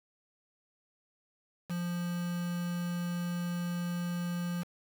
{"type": "tone with quantisation", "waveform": "triangle", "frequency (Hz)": 174.61, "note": "F3", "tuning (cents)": 0, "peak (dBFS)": -30, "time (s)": [1.69, 4.64], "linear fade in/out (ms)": 20, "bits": 7, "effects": []}